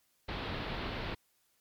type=low-pass noise; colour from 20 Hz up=pink; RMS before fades=-38 dBFS; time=0.28-1.15 s; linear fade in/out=10 ms; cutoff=4300 Hz; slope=48 dB/octave; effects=white hiss -73 dBFS RMS until 1.6 s + MP3 96 kbps